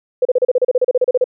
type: tone bursts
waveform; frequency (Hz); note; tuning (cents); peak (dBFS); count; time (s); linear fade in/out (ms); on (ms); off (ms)
sine; 503; B4; +32; -9; 16; 0.22-1.242; 5; 32; 34
effects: none

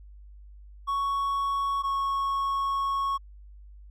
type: tone pair in turn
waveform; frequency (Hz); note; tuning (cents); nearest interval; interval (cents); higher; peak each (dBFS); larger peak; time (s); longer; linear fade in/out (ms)
triangle; 1112 / 1102.4; C#6 / C#6; +5 / -10; unison; 15; first; -23; neither; 0.87-1.83 / 1.83-3.18; second; 20
effects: added 50 Hz sine -45 dBFS peak until 3.9 s

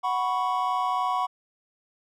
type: chord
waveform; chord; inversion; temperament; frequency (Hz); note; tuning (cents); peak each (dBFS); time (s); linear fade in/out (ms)
triangle; F# suspended fourth; none; just; 740 / 986.7 / 1110; F#5 / B5 / C#6; 0 / -2 / +2; -26; 0.03-1.27; 20
effects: none

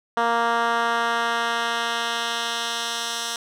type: tone with band-pass filter sweep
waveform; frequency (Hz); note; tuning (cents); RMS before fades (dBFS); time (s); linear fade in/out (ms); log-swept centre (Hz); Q
10% pulse; 233.1; A#3; 0; -24; 0.17-3.36; 2; 1000 to 5500; 0.89
effects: none

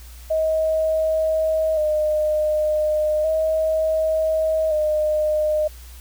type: tone with vibrato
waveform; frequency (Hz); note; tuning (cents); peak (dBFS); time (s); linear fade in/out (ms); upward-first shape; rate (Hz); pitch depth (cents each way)
sine; 622.3; D#5; 0; -17; 0.3-5.68; 10; square; 0.34; 30
effects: added 60 Hz sine -38 dBFS peak until 6 s + white hiss -47 dBFS RMS until 6 s

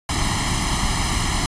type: noise with comb filter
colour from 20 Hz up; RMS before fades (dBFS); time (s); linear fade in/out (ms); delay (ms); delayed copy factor
pink; -21; 0.09-1.46; 2; 0.98; +0.85
effects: resampled to 22050 Hz

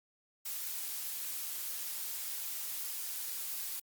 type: noise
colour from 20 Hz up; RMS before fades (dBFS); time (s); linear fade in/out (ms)
blue; -39; 0.45-3.8; 10
effects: Opus 48 kbps

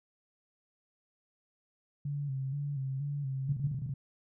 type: tone with vibrato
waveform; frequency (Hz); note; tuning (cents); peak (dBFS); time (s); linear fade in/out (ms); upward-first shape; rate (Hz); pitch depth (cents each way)
sine; 138.59; C#3; 0; -32; 2.05-3.94; 5; square; 2.1; 61
type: tone bursts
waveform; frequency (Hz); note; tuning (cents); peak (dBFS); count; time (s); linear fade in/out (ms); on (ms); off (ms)
sine; 135.5; C#3; -39; -29; 6; 3.49-3.896; 5; 36; 38
effects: none

